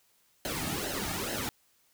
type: noise with flanger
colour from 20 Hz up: pink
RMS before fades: -34 dBFS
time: 0.45-1.49 s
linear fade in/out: 0 ms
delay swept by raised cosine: 0.84 to 2.04 ms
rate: 2.3 Hz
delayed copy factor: -0.75
effects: white hiss -68 dBFS RMS until 1.93 s